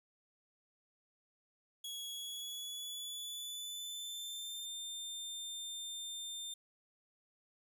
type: tone with pitch glide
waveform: sawtooth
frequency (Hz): 3340 to 3600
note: G#7 to A7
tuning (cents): +9 to +39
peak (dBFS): -39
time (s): 1.84-6.54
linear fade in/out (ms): 5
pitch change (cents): +130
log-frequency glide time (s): 2.09-4.69
effects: none